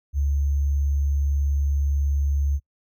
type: tone with sample-and-hold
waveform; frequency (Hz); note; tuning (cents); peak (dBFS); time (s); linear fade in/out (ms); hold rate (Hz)
sine; 70.8; C#2; +37; -19; 0.13-2.6; 50; 6300
effects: noise-tail reverb RT60 0.1 s tail -26 dB re dry